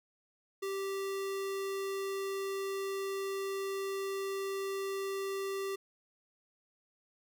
square tone, 390.7 Hz, G4, 6 cents flat, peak -35 dBFS, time 0.62-5.76 s, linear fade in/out 10 ms, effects none

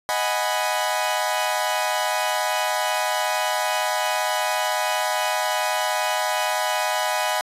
sawtooth chord, G# minor seventh, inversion second, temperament equal, 622.3 / 740 / 830.6 / 987.8 Hz, D#5 / F#5 / G#5 / B5, 0 / 0 / 0 / 0 cents, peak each -23 dBFS, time 0.09-7.41 s, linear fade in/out 0 ms, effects resampled to 32000 Hz

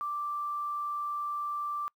sine tone with quantisation, 1174.7 Hz, D6, in tune, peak -31 dBFS, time 0.01-1.88 s, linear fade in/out 0 ms, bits 10, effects noise-tail reverb RT60 0.1 s tail -26 dB re dry

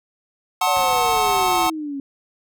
square chord, F# diminished seventh, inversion none, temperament just, 740 / 888 / 1065.6 / 1278.7 Hz, F#5 / A5 / C6 / Eb6, 0 / +16 / +31 / +47 cents, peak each -21 / -23 / -24 / -26 dBFS, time 0.61-1.7 s, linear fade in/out 5 ms
sine exponential sweep, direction down, 587.3 to 271.6 Hz, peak -25 dBFS, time 0.67-2 s, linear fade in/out 2 ms
pink noise, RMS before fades -36 dBFS, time 0.76-1.67 s, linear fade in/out 0 ms
effects none

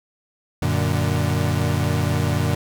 35% pulse chord, Gb augmented, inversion none, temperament equal, 92.5 / 116.54 / 146.83 Hz, Gb2 / Bb2 / D3, 0 / 0 / 0 cents, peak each -21 / -22 / -21 dBFS, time 0.62-2.55 s, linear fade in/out 5 ms, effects none

